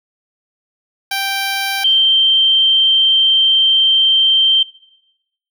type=tone pair in turn; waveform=10% pulse / sine; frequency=784 / 3136 Hz; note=G5 / G7; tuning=0 / 0 cents; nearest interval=2 octaves; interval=2400 cents; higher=second; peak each=-9 dBFS; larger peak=neither; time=1.11-1.84 / 1.84-4.63 s; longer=second; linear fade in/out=5 ms; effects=noise-tail reverb RT60 0.9 s tail -19 dB re dry